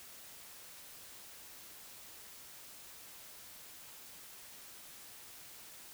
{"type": "silence", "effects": ["white hiss -53 dBFS RMS until 5.93 s"]}